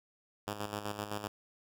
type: tone with tremolo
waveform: 5% pulse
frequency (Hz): 103.8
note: G#2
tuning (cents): 0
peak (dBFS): -24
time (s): 0.47-1.28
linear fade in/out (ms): 10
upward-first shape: square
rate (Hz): 7.8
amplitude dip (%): 60
effects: none